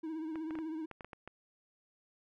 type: tone with vibrato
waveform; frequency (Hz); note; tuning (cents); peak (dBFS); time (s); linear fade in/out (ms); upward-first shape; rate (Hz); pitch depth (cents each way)
triangle; 317.7; D#4; +36; -35; 0.03-0.86; 10; triangle; 16; 68
type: clicks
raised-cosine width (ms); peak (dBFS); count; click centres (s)
0.5; -31; 9; 0.357 / 0.508 / 0.554 / 0.588 / 0.913 / 1.008 / 1.046 / 1.132 / 1.276
effects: none